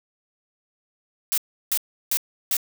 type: noise bursts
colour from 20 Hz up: blue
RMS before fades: -22 dBFS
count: 4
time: 1.32-2.568 s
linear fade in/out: 0 ms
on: 57 ms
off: 340 ms
effects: none